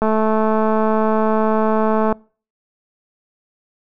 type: click train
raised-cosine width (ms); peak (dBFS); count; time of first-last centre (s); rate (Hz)
1; -5; 460; 0.02-2.126; 218
effects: noise-tail reverb RT60 0.4 s tail -25 dB re dry